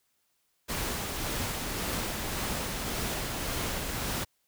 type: noise with tremolo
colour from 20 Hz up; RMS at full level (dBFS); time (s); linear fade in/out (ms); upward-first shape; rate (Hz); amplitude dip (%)
pink; -32; 0.68-4.25; 20; sine; 1.8; 25
effects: white hiss -74 dBFS RMS until 4.47 s